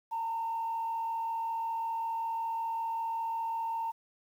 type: tone with frequency modulation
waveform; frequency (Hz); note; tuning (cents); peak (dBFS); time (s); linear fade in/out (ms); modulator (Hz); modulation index
sine; 910; A#5; -42; -30; 0.11-3.92; 20; 45.3; 0.34
effects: tanh soft clip ceiling -27 dBFS + 10-bit